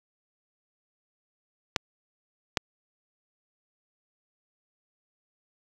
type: clicks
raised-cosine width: 0.2 ms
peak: -5 dBFS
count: 2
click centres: 1.762 / 2.572 s
effects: high-pass 60 Hz 12 dB/octave + 7-bit